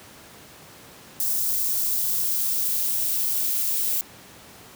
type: noise with high-pass filter sweep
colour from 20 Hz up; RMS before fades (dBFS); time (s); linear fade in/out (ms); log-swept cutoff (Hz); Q
violet; -24; 1.2-4.01; 0; 4800 to 2000; 0.97
effects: pink hiss -46 dBFS RMS until 4.75 s + high-pass 100 Hz 12 dB/octave